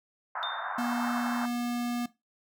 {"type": "band-pass noise", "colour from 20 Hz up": "white", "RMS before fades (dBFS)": -35, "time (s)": [0.35, 1.46], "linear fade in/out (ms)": 5, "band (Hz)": [680, 1600], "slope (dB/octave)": 48}
{"type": "tone with exponential decay", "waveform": "sine", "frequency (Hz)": 3618, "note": "A7", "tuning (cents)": 48, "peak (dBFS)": -30, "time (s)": [0.43, 0.84], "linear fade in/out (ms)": 0, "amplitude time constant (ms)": 88}
{"type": "tone", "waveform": "square", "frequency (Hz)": 240.8, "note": "B3", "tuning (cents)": -44, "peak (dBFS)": -30, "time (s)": [0.78, 2.06], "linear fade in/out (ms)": 5}
{"effects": ["noise-tail reverb RT60 0.2 s tail -17 dB re dry"]}